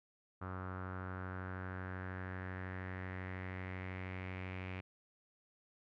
sawtooth tone with low-pass filter sweep, 92.8 Hz, F#2, 6 cents sharp, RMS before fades -44 dBFS, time 0.41-4.81 s, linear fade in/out 10 ms, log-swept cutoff 1300 to 2400 Hz, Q 4.6, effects none

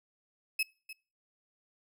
35% pulse tone with echo, 2583 Hz, E7, 36 cents flat, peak -26 dBFS, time 0.59-0.63 s, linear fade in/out 5 ms, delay 300 ms, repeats 1, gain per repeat -15 dB, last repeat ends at 0.93 s, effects noise-tail reverb RT60 0.4 s tail -26 dB re dry

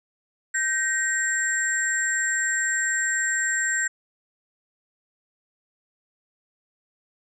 sine tone cluster, 1554 / 1881 / 7470 Hz, G6 / A#6 / A#8, -16 / +15 / +3 cents, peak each -26 dBFS, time 0.54-3.88 s, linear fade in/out 10 ms, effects none

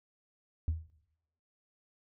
sine tone with exponential decay, 80 Hz, D#2, 49 cents sharp, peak -23 dBFS, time 0.68-0.9 s, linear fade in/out 0 ms, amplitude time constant 46 ms, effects noise-tail reverb RT60 0.8 s tail -19 dB re dry + tanh soft clip ceiling -25 dBFS

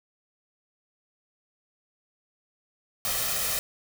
white noise with comb filter, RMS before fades -28 dBFS, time 3.05-3.59 s, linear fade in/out 0 ms, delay 1.6 ms, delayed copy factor +0.65, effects none

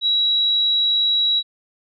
sine tone, 3883 Hz, B7, 30 cents flat, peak -15 dBFS, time 0.01-1.43 s, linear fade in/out 50 ms, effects none

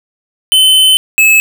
square tone pair in turn, 3052 / 2594 Hz, G7 / E7, -47 / -28 cents, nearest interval minor third, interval 281 cents, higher first, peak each -5 dBFS, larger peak neither, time 0.52-0.97 / 1.18-1.4 s, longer first, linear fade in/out 0 ms, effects none

